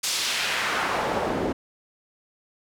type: noise with band-pass filter sweep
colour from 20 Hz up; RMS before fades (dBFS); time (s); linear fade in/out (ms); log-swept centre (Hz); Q
pink; -26; 0.03-1.53; 10; 6200 to 310; 1
effects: none